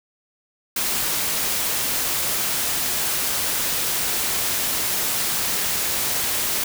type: noise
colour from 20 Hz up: white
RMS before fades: -23 dBFS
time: 0.76-6.64 s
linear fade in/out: 5 ms
effects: none